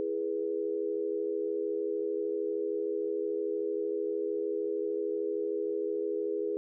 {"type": "chord", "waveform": "sine", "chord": "E major", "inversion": "none", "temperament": "equal with one note detuned", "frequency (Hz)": [329.6, 415.3, 488.5], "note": ["E4", "G#4", "B4"], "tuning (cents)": [0, 0, -19], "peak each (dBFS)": [-37, -31, -36], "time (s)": [0, 6.57], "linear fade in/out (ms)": 0, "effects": []}